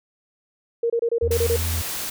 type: tone bursts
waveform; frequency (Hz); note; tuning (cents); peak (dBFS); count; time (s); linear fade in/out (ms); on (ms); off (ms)
sine; 466.2; A#4; 0; -18; 8; 0.83-1.564; 5; 69; 26
type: tone with vibrato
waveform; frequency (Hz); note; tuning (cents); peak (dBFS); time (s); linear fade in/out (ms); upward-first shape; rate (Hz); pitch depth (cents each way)
triangle; 82.41; E2; 0; -21; 1.22-1.82; 10; sine; 16; 21
type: noise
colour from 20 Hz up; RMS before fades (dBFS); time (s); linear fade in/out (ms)
white; -29; 1.31-2.1; 5
effects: none